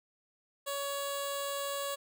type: tone with notch filter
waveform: 10% pulse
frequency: 561 Hz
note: C#5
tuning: 21 cents sharp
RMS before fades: -36 dBFS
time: 0.66-1.96 s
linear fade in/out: 20 ms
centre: 2100 Hz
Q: 0.86
effects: none